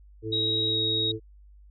harmonic tone, 109.7 Hz, A2, 5 cents flat, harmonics 1 / 3 / 4, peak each -34 / -34 / -33 dBFS, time 0.22-1.2 s, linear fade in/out 50 ms
sine tone with pitch glide, 3810 to 3784 Hz, A#7 to A#7, +37 to +25 cents, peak -24 dBFS, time 0.32-1.12 s, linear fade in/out 10 ms, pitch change -12 cents, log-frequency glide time 0.69-0.77 s
effects added 50 Hz sine -49 dBFS peak until 1.7 s

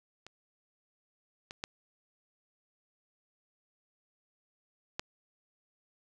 clicks, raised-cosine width 0.2 ms, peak -30 / -25 / -18 / -16 dBFS, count 4, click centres 0.266 / 1.509 / 1.639 / 4.995 s, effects none

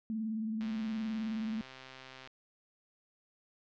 sine tone with vibrato, 219.8 Hz, A3, 2 cents flat, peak -33 dBFS, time 0.1-1.61 s, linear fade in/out 0 ms, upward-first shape sine, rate 19 Hz, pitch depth 48 cents each way
click train, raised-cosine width 0.2 ms, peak -31 dBFS, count 219, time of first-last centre 0.61-2.274 s, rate 131 Hz
effects low-pass 4000 Hz 12 dB/octave

